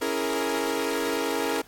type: chord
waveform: sawtooth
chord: A# half-diminished seventh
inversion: first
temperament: equal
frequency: 277.2 / 329.6 / 415.3 / 466.2 Hz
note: C#4 / E4 / G#4 / A#4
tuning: 0 / 0 / 0 / 0 cents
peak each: -28 / -28 / -27 / -25 dBFS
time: 0.01-1.62 s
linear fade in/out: 10 ms
effects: pink hiss -54 dBFS RMS until 1.67 s + AAC 64 kbps